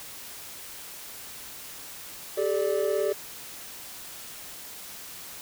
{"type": "chord", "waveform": "triangle", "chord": "G suspended second", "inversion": "none", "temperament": "equal with one note detuned", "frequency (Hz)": [392, 430.7, 587.3], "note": ["G4", "A4", "D5"], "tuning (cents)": [0, -37, 0], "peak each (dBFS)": -26, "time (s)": [2.37, 3.13], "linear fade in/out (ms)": 10, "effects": ["white hiss -42 dBFS RMS until 5.41 s"]}